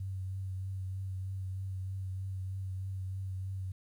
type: tone with vibrato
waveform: sine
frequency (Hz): 95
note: F#2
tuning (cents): +46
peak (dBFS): -35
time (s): 0-3.72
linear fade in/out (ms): 5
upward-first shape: triangle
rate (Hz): 3.2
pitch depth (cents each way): 26
effects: 11-bit